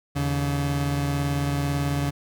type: tone pair together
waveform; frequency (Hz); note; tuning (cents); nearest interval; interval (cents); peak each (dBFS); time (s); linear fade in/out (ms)
30% pulse; 80 / 141.89; D#2 / C#3; +49 / +41; minor seventh; 992; -27 / -21; 0.15-2.11; 20
effects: none